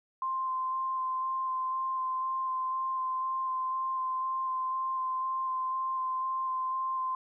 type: tone with vibrato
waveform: sine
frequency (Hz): 1044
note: C6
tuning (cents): -4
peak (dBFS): -29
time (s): 0.22-7.15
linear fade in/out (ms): 2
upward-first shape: square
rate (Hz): 2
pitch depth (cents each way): 9
effects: none